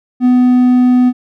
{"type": "tone", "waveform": "triangle", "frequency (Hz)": 249.6, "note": "B3", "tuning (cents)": 19, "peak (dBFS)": -4, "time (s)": [0.2, 1.13], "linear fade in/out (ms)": 50, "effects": []}